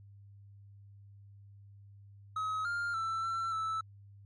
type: tone with pitch steps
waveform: triangle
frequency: 1275 / 1402 / 1332 / 1345 / 1314 Hz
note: D#6 / F6 / E6 / E6 / E6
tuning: +42 / +6 / +18 / +34 / -6 cents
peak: -30 dBFS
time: 2.36-3.81 s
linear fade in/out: 5 ms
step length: 290 ms
effects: added 100 Hz sine -52 dBFS peak until 4.25 s + MP3 48 kbps